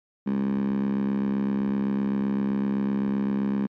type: tone with high-pass filter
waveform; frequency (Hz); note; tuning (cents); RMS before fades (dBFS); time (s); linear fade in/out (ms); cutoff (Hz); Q
10% pulse; 67.8; C#2; -38; -25; 0.26-3.67; 10; 210; 5.9
effects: low-pass 2000 Hz 12 dB/octave + MP3 64 kbps